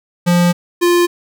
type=tone pair in turn; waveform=square; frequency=175 / 349.2 Hz; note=F3 / F4; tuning=+4 / 0 cents; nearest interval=octave; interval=1196 cents; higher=second; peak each=-10 dBFS; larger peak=neither; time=0.26-0.53 / 0.81-1.07 s; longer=first; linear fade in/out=20 ms; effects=none

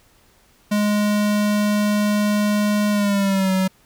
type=tone with pitch glide; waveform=square; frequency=208.1 to 188.64 Hz; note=G#3 to F#3; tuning=+4 to +34 cents; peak=-17 dBFS; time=0.71-3.68 s; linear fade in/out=10 ms; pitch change=-170 cents; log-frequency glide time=2.91-3.52 s; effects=pink hiss -56 dBFS RMS until 3.85 s

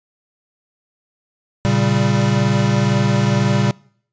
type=chord; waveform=square; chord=G diminished; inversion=first; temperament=equal; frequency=116.54 / 138.59 / 196 Hz; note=Bb2 / Db3 / G3; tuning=0 / 0 / 0 cents; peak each=-19 dBFS; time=1.65-3.71 s; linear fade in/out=0 ms; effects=noise-tail reverb RT60 0.6 s tail -25 dB re dry + resampled to 16000 Hz

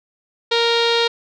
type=tone with low-pass filter; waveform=sawtooth; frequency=466.2 Hz; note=A#4; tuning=in tune; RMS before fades=-17 dBFS; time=0.51-1.08 s; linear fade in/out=10 ms; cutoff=3900 Hz; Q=5.3; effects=none

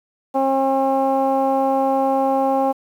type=tone with low-pass filter; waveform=15% pulse; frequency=269.1 Hz; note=C4; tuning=49 cents sharp; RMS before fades=-18 dBFS; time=0.34-2.73 s; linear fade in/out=20 ms; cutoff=790 Hz; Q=2.3; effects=8-bit

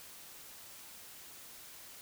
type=silence; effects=white hiss -52 dBFS RMS until 2.01 s

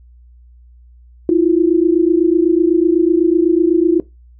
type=tone pair together; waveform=sine; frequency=324.7 / 352.7 Hz; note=E4 / F4; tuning=-26 / +17 cents; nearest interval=minor second; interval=143 cents; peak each=-12 dBFS; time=1.29-4 s; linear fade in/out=2 ms; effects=noise-tail reverb RT60 0.2 s tail -19 dB re dry + added 60 Hz sine -41 dBFS peak until 4.39 s

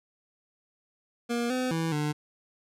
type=tone with pitch steps; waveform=25% pulse; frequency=237.2 / 254.5 / 163.8 / 149.6 Hz; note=A#3 / C4 / E3 / D3; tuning=+30 / -48 / -11 / +32 cents; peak=-23 dBFS; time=1.29-2.13 s; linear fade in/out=20 ms; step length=210 ms; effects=low-pass 11000 Hz 12 dB/octave

